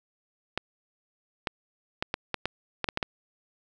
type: clicks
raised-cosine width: 0.3 ms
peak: -11 dBFS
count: 10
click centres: 0.576 / 1.472 / 2.025 / 2.141 / 2.343 / 2.456 / 2.843 / 2.888 / 2.974 / 3.028 s
effects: none